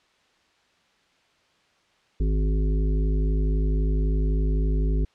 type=harmonic tone; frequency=51.91 Hz; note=G#1; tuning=in tune; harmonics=1 / 3 / 5 / 7 / 8; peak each=-20 / -30 / -34 / -37 / -38 dBFS; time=2.2-5.05 s; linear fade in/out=5 ms; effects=white hiss -63 dBFS RMS until 5.14 s + low-pass 4000 Hz 12 dB/octave